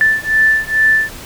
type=beating tone pair; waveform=sine; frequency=1760 / 1762.3 Hz; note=A6 / A6; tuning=0 / +2 cents; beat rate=2.3 Hz; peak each=-13 dBFS; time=0.01-1.09 s; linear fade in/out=0 ms; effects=pink hiss -32 dBFS RMS until 1.25 s